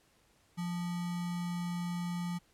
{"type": "tone with sample-and-hold", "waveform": "sine", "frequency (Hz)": 174.8, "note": "F3", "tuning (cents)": 2, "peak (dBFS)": -33, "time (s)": [0.57, 2.39], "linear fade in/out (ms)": 20, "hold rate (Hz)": 1050, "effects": ["pink hiss -68 dBFS RMS until 2.53 s", "low-pass 12000 Hz 12 dB/octave"]}